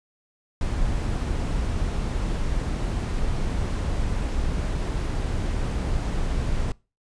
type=noise; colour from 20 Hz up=brown; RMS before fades=-25 dBFS; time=0.61-6.72 s; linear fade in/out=2 ms; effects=noise-tail reverb RT60 0.3 s tail -24 dB re dry + resampled to 22050 Hz